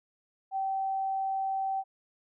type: tone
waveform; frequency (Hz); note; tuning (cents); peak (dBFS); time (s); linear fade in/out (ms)
sine; 773; G5; -24; -28; 0.51-1.84; 50
effects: none